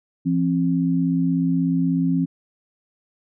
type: tone pair together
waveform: sine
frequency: 170 / 266.5 Hz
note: F3 / C4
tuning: -46 / +32 cents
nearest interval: minor sixth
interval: 778 cents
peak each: -20 dBFS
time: 0.25-2.26 s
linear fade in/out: 20 ms
effects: none